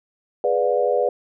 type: chord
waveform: sine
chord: G# diminished seventh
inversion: none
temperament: equal with one note detuned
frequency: 415.3 / 493.9 / 587.3 / 714.4 Hz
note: G#4 / B4 / D5 / F5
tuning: 0 / 0 / 0 / +39 cents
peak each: -24 / -20 / -22 / -25 dBFS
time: 0.44-1.09 s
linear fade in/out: 2 ms
effects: none